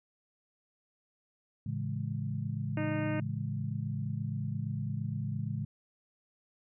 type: chord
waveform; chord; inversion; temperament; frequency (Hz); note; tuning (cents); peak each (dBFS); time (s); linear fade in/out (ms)
sine; A major seventh; none; equal; 110 / 138.59 / 164.81 / 207.7; A2 / C#3 / E3 / G#3; 0 / 0 / 0 / 0; -36 / -36 / -41 / -40; 1.66-5.65; 5
type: harmonic tone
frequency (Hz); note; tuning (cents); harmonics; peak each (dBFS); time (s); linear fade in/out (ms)
307.5; D#4; -20; 1 / 2 / 3 / 4 / 5 / 6 / 7 / 8 / 9; -34 / -38 / -46 / -48 / -45 / -47 / -48 / -50 / -51; 2.77-3.2; 2
effects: none